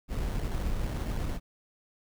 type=noise with sample-and-hold; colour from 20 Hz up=brown; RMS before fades=-31 dBFS; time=0.08-1.4 s; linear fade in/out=50 ms; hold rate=2450 Hz; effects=none